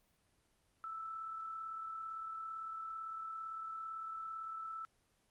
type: tone with amplitude modulation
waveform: sine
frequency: 1318.5 Hz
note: E6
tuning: in tune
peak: -40 dBFS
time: 0.84-4.85 s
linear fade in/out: 0 ms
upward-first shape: sine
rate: 37.8 Hz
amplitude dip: 35%
effects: pink hiss -75 dBFS RMS until 5.3 s + Opus 24 kbps